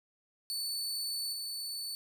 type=tone with level steps; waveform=sawtooth; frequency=4483 Hz; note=C#8; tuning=19 cents sharp; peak=-31 / -34 dBFS; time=0.5-1.95 s; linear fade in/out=0 ms; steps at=1.32 s; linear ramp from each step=20 ms; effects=none

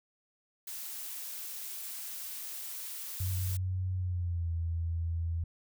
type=noise; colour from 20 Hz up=blue; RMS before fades=-41 dBFS; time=0.67-3.57 s; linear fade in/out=5 ms
type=tone with pitch glide; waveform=sine; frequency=92.5 to 83.37 Hz; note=F#2 to E2; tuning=0 to +20 cents; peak=-30 dBFS; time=3.2-5.44 s; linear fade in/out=5 ms; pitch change=-180 cents; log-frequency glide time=3.95-4.51 s
effects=none

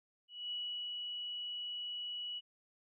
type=tone with ADSR envelope; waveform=sine; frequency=2935 Hz; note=F#7; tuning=15 cents flat; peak=-37 dBFS; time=0.28-2.41 s; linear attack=230 ms; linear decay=390 ms; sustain=-2 dB; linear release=34 ms; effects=none

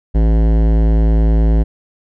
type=tone with hard clipping; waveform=sine; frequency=54.8 Hz; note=A1; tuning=6 cents flat; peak=-11 dBFS; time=0.14-1.64 s; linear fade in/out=20 ms; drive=17 dB; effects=none

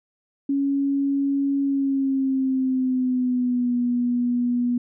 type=tone with pitch glide; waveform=sine; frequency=278 to 243.4 Hz; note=C#4 to B3; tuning=+5 to -25 cents; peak=-19 dBFS; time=0.49-4.78 s; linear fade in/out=5 ms; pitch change=-230 cents; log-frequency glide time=1.62-3.75 s; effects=none

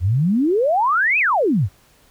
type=exponential two-way sweep; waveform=sine; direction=up then down; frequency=81.2 to 2637 to 81.2 Hz; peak=-14 dBFS; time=0-1.69 s; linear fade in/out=50 ms; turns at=1.19 s; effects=pink hiss -54 dBFS RMS until 2.1 s

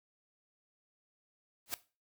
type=noise with exponential growth; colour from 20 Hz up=white; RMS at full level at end=-32 dBFS; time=1.66-1.74 s; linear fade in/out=0 ms; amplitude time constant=16 ms; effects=noise-tail reverb RT60 0.3 s tail -17 dB re dry

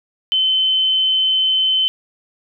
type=tone; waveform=sine; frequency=3063 Hz; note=G7; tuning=41 cents flat; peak=-13 dBFS; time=0.32-1.88 s; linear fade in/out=0 ms; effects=none

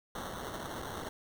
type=noise with sample-and-hold; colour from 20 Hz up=violet; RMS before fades=-41 dBFS; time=0.15-1.09 s; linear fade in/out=2 ms; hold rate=2450 Hz; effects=none

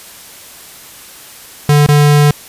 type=tone with dropouts; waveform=square; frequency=146.83 Hz; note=D3; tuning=in tune; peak=-6 dBFS; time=1.69-2.31 s; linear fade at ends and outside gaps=2 ms; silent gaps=1.864-1.887 s; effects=white hiss -35 dBFS RMS until 2.48 s + resampled to 32000 Hz

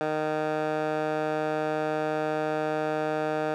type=tone with band-pass filter; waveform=15% pulse; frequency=154.2 Hz; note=D#3; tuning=15 cents flat; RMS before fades=-28 dBFS; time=0.01-3.54 s; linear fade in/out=0 ms; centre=820 Hz; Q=1.3; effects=none

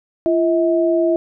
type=tone pair together; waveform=sine; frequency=341.3 / 642 Hz; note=F4 / E5; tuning=-40 / -46 cents; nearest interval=major seventh; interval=1094 cents; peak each=-15 / -17 dBFS; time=0.26-1.16 s; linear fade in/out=0 ms; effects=none

